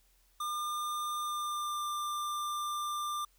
square tone with pitch glide, 1203 to 1190.6 Hz, D6 to D6, +41 to +23 cents, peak -34 dBFS, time 0.4-3.25 s, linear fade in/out 5 ms, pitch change -18 cents, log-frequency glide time 1.19-1.85 s, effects added 43 Hz sine -67 dBFS peak until 3.38 s + white hiss -70 dBFS RMS until 3.38 s

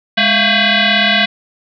sine tone with frequency modulation, 698 Hz, F5, 1 cent flat, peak -9 dBFS, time 0.17-1.26 s, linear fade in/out 10 ms, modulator 453 Hz, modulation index 7.1, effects none

